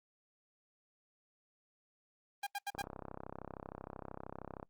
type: tone bursts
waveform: sawtooth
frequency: 806 Hz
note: G5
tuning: 48 cents sharp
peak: -33 dBFS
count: 4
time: 2.43-2.821 s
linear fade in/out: 5 ms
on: 37 ms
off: 81 ms
type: click train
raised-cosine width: 1 ms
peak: -30 dBFS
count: 63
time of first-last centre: 2.75-4.629 s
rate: 33 Hz
effects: noise-tail reverb RT60 0.1 s tail -25 dB re dry + Opus 32 kbps